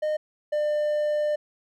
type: tone pair in turn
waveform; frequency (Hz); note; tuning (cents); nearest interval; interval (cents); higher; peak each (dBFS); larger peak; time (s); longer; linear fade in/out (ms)
triangle; 612 / 598.4; D#5 / D5; -29 / +32; unison; 39; first; -21 / -20; second; 0.02-0.17 / 0.52-1.36; second; 10
effects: none